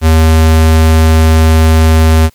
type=tone; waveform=square; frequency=79.9 Hz; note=D#2; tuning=47 cents sharp; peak=-4 dBFS; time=0.01-2.3 s; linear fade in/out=50 ms; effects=white hiss -49 dBFS RMS until 2.34 s + MP3 96 kbps